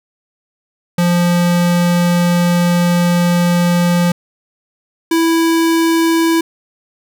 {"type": "tone pair in turn", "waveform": "square", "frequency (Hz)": [174.61, 329.6], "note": ["F3", "E4"], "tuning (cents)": [0, 0], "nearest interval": "major seventh", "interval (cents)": 1100, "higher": "second", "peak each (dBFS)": -11, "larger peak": "neither", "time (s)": [[0.98, 4.12], [5.11, 6.41]], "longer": "first", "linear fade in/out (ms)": 5, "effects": []}